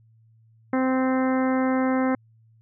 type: harmonic tone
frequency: 260 Hz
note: C4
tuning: 11 cents flat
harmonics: 1 / 2 / 3 / 4 / 5 / 6 / 7 / 8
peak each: -21 / -27 / -31 / -33 / -35 / -37 / -38 / -39 dBFS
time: 0.73-2.15 s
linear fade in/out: 2 ms
effects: added 112 Hz sine -54 dBFS peak until 2.61 s